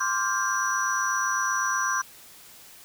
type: tone cluster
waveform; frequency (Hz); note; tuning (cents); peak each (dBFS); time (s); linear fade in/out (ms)
sine; 1047 / 1155 / 1399 / 1584 / 5870; C6 / D6 / F6 / G6 / F#8; +1 / -29 / +3 / +18 / -15; -28 / -31 / -34 / -28 / -30; 0-2.02; 10
effects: white hiss -49 dBFS RMS until 2.84 s